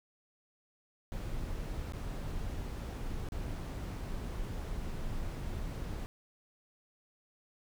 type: noise with dropouts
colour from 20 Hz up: brown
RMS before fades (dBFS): -38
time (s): 1.12-6.06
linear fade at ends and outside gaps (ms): 0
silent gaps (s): 1.921-1.935 / 3.287-3.321
effects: none